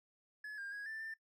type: tone with pitch steps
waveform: triangle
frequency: 1705 / 1605 / 1655 / 1770 / 1786 Hz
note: G#6 / G6 / G#6 / A6 / A6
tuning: +45 / +40 / -6 / +10 / +25 cents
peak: -40 dBFS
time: 0.44-1.14 s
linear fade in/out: 5 ms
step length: 140 ms
effects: noise-tail reverb RT60 0.1 s tail -20 dB re dry + tanh soft clip ceiling -36 dBFS